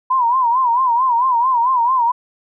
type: tone with vibrato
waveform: sine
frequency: 987.8 Hz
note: B5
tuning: in tune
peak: -12 dBFS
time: 0.1-2.12 s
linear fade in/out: 10 ms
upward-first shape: sine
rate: 4.5 Hz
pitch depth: 120 cents each way
effects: none